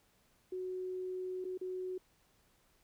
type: tone with dropouts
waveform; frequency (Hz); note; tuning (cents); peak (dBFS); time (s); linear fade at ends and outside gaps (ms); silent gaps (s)
sine; 369.4; F#4; -3; -37; 0.52-1.98; 5; 1.444-1.45 / 1.576-1.612
effects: pink hiss -71 dBFS RMS until 2.83 s